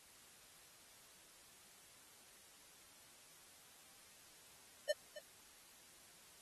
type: tone with echo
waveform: square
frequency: 602 Hz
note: D5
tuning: 43 cents sharp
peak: -34 dBFS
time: 4.89-4.92 s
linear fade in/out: 5 ms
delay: 270 ms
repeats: 1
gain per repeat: -14 dB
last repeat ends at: 5.19 s
effects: white hiss -63 dBFS RMS until 6.41 s + AAC 32 kbps